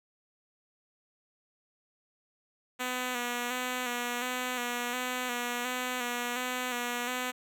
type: tone with vibrato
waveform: 5% pulse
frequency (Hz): 246.9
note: B3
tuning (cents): 0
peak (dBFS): -20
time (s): 2.79-7.32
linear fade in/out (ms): 20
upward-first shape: square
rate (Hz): 1.4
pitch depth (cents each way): 32
effects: none